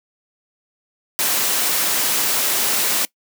white noise, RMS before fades -19 dBFS, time 1.19-3.05 s, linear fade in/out 0 ms, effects noise-tail reverb RT60 0.1 s tail -22 dB re dry + high-pass 200 Hz 12 dB/octave

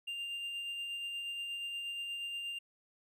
triangle tone with tremolo, 2794 Hz, F7, in tune, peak -35 dBFS, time 0.07-2.59 s, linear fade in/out 10 ms, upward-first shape sine, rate 8.4 Hz, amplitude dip 25%, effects none

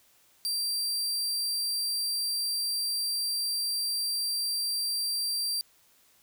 sawtooth tone, 4711 Hz, D8, 5 cents sharp, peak -25 dBFS, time 0.45-5.61 s, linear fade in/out 0 ms, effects white hiss -63 dBFS RMS until 6.22 s

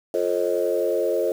sine chord, F dominant seventh, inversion none, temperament equal with one note detuned, 349.2 / 440 / 530.9 / 622.3 Hz, F4 / A4 / C5 / Eb5, 0 / 0 / +25 / 0 cents, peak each -26 / -24 / -24 / -26 dBFS, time 0.14-1.32 s, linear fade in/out 2 ms, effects tanh soft clip ceiling -10 dBFS + 7-bit

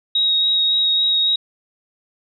sine tone with vibrato, 3785 Hz, A#7, 26 cents sharp, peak -14 dBFS, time 0.15-1.36 s, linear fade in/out 5 ms, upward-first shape sine, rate 3.6 Hz, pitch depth 12 cents each way, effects none

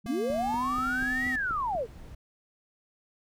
sine linear two-way sweep, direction up then down, 174.61 to 1975.5 to 405.4 Hz, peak -27 dBFS, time 0.04-1.87 s, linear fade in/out 50 ms, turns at 1.28 s
click train, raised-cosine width 3 ms, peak -28 dBFS, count 8, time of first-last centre 0.06-1.751 s, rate 4.14 Hz
square tone with pitch glide, 232.3 to 254.8 Hz, A#3 to C4, -6 to -46 cents, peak -34 dBFS, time 0.06-1.36 s, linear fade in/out 5 ms, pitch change +160 cents, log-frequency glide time 0.38-0.69 s
brown noise, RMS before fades -45 dBFS, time 0.3-2.15 s, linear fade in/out 5 ms
effects none

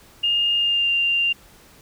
sine tone with pitch glide, 2828 to 2786 Hz, F7 to F7, +21 to -5 cents, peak -17 dBFS, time 0.23-1.33 s, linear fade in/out 10 ms, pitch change -26 cents, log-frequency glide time 0.56-0.92 s, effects pink hiss -50 dBFS RMS until 1.81 s

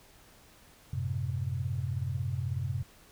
sine chord, F# diminished, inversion none, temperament equal with one note detuned, 92.5 / 108.86 / 130.81 Hz, F#2 / A2 / C3, 0 / -18 / 0 cents, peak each -34 / -37 / -33 dBFS, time 0.93-2.83 s, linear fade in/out 5 ms, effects pink hiss -58 dBFS RMS until 3.11 s

